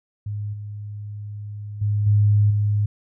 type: tone with level steps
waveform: sine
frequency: 103.83 Hz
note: G#2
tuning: in tune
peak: -25 / -30 / -18 / -13 / -17 dBFS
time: 0.26-2.86 s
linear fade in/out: 5 ms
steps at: 0.53 / 1.81 / 2.06 / 2.5 s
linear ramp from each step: 10 ms
effects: none